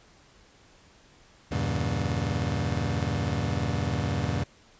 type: chord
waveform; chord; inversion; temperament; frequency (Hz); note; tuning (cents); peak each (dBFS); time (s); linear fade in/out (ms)
30% pulse; E diminished seventh; none; just; 82.41 / 98.89 / 118.67 / 142.4; E2 / G2 / Bb2 / Db3; 0 / +16 / +31 / +47; -29; 1.51-4.44; 10
effects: pink hiss -57 dBFS RMS until 4.79 s + resampled to 16000 Hz